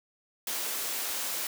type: high-pass noise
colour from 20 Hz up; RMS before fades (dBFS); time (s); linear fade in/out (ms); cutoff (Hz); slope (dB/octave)
white; -33; 0.47-1.47; 2; 280; 12
effects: none